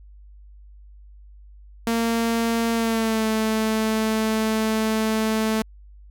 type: tone with pitch glide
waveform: sawtooth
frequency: 230 to 219.4 Hz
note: A#3 to A3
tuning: -23 to -5 cents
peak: -16 dBFS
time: 1.87-5.62 s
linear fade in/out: 2 ms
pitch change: -82 cents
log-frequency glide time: 2.73-3.26 s
effects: added 50 Hz sine -43 dBFS peak until 6.1 s